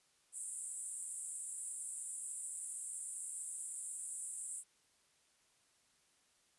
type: band-pass noise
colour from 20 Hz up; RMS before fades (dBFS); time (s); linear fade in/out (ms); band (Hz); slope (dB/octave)
white; -45; 0.32-4.64; 50; 7700 to 10000; 96
effects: white hiss -73 dBFS RMS until 6.58 s + resampled to 24000 Hz